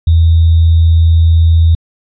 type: tone with sample-and-hold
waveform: sine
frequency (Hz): 82.3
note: E2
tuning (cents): -2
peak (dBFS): -4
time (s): 0.07-1.75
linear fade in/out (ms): 5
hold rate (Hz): 3675
effects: resampled to 11025 Hz